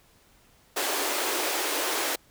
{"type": "high-pass noise", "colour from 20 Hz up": "pink", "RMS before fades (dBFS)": -28, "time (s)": [0.76, 2.16], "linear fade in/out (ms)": 10, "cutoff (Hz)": 310, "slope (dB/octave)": 48, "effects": ["pink hiss -60 dBFS RMS until 2.3 s"]}